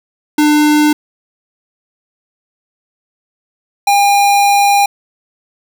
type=tone pair in turn; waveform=square; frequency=299.7 / 806.8 Hz; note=D4 / G5; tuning=+35 / +50 cents; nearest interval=octave + perfect fourth; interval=1715 cents; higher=second; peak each=-8 dBFS; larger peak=neither; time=0.38-0.93 / 3.87-4.86 s; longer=second; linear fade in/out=5 ms; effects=none